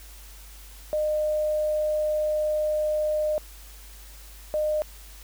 sine tone pair in turn, 610 / 610 Hz, D#5 / D#5, -34 / -34 cents, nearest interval unison, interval 0 cents, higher neither, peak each -22 dBFS, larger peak neither, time 0.93-3.38 / 4.54-4.82 s, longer first, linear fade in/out 0 ms, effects added 50 Hz sine -44 dBFS peak until 5.23 s + white hiss -49 dBFS RMS until 5.23 s

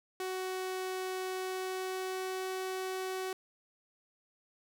sawtooth tone with pitch glide, 373.3 to 375.5 Hz, F#4 to F#4, +15 to +26 cents, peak -31 dBFS, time 0.2-3.33 s, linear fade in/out 2 ms, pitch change +11 cents, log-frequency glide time 1.28-2.5 s, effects none

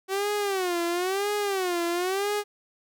sawtooth tone with vibrato, 376.5 Hz, F#4, 30 cents sharp, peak -21 dBFS, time 0.08-2.44 s, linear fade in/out 50 ms, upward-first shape sine, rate 0.99 Hz, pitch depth 170 cents each way, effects none

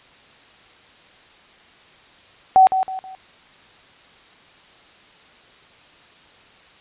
sine tone with echo, 757 Hz, F#5, 39 cents sharp, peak -7 dBFS, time 2.56-2.67 s, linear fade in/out 0 ms, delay 160 ms, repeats 3, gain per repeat -9 dB, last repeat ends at 3.15 s, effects white hiss -49 dBFS RMS until 6.8 s + resampled to 8000 Hz

